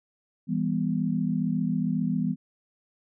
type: chord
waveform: sine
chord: E minor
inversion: none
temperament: equal with one note detuned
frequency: 164.81 / 199.65 / 246.9 Hz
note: E3 / G3 / B3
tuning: 0 / +32 / 0 cents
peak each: -28 dBFS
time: 0.47-2.36 s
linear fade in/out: 50 ms
effects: none